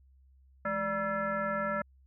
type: tone with frequency modulation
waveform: sine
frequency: 964 Hz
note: B5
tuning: 42 cents flat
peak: -29 dBFS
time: 0.65-1.82 s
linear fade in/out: 5 ms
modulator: 377 Hz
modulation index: 2
effects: added 66 Hz sine -58 dBFS peak until 2.06 s